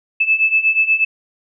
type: beating tone pair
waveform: sine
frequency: 2615 / 2623.3 Hz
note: E7 / E7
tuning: -15 / -9 cents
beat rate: 8.3 Hz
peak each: -17 / -14 dBFS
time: 0.2-1.05 s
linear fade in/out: 10 ms
effects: none